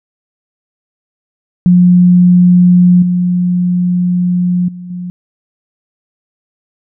sine tone with level steps, 178.5 Hz, F3, 38 cents sharp, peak -3 / -9 / -24 / -19 dBFS, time 1.66-5.1 s, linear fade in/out 0 ms, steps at 3.02 / 4.68 / 4.9 s, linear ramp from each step 5 ms, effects none

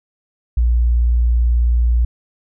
sine tone, 59.2 Hz, A#1, 27 cents sharp, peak -11 dBFS, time 0.57-2.05 s, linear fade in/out 5 ms, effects none

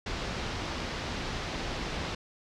pink low-pass noise, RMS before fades -35 dBFS, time 0.06-2.15 s, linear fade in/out 5 ms, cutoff 5400 Hz, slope 24 dB/octave, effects none

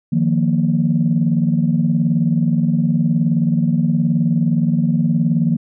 sine chord, Eb suspended second, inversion none, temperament equal, 155.56 / 174.61 / 233.1 Hz, Eb3 / F3 / Bb3, 0 / 0 / 0 cents, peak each -17 dBFS, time 0.12-5.57 s, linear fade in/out 10 ms, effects tanh soft clip ceiling -5 dBFS

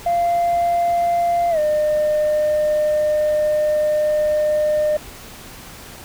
sine tone with pitch glide, 692 to 605.9 Hz, F5 to D#5, -16 to -46 cents, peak -13 dBFS, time 0.06-4.97 s, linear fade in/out 5 ms, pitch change -230 cents, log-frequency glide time 1.5-1.59 s, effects tanh soft clip ceiling -13 dBFS + pink hiss -38 dBFS RMS until 6.04 s

